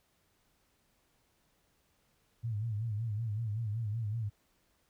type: tone with vibrato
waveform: sine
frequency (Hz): 109.7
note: A2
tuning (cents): -5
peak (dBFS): -32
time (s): 2.43-4.3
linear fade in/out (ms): 20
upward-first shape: sine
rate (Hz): 5.3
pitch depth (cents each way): 120
effects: pink hiss -73 dBFS RMS until 4.89 s